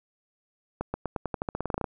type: accelerating click train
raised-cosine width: 1 ms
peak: -15 dBFS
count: 16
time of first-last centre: 0.81-1.842 s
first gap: 130 ms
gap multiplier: 0.9
effects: none